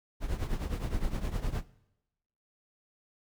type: noise with tremolo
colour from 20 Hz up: brown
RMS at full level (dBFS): -29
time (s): 0.2-1.64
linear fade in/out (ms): 50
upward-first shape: triangle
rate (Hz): 9.7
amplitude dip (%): 80
effects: noise-tail reverb RT60 0.9 s tail -20 dB re dry